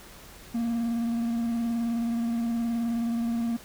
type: tone with vibrato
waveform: triangle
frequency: 232.8 Hz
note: A#3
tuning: 2 cents flat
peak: -23 dBFS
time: 0.54-3.57 s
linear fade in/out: 10 ms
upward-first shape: square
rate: 19 Hz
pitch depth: 22 cents each way
effects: added 43 Hz sine -57 dBFS peak until 3.64 s + pink hiss -48 dBFS RMS until 3.64 s